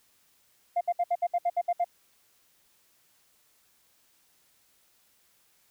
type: tone bursts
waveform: sine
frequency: 698.5 Hz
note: F5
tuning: in tune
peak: -21 dBFS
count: 10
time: 0.76-1.845 s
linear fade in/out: 10 ms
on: 50 ms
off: 65 ms
effects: tanh soft clip ceiling -20 dBFS + white hiss -66 dBFS RMS until 5.7 s